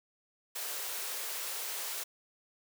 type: high-pass noise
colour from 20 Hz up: white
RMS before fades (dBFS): -38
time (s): 0.55-2.04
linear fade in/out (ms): 10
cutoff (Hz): 370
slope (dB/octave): 48
effects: none